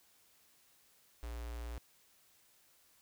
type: tone with notch filter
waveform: square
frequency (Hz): 58.7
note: A#1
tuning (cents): +13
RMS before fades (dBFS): -43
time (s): 1.23-1.78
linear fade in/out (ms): 0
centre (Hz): 190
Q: 0.97
effects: white hiss -68 dBFS RMS until 3.01 s